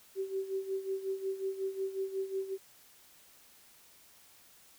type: tone with tremolo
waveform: sine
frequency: 385.3 Hz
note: G4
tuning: 30 cents flat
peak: -30 dBFS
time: 0.15-2.58 s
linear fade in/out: 50 ms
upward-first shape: sine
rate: 5.5 Hz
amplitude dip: 75%
effects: white hiss -60 dBFS RMS until 4.78 s